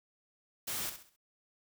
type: noise with echo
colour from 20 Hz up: white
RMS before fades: -37 dBFS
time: 0.67-0.9 s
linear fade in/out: 10 ms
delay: 66 ms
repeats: 4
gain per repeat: -9 dB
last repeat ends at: 1.164 s
effects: none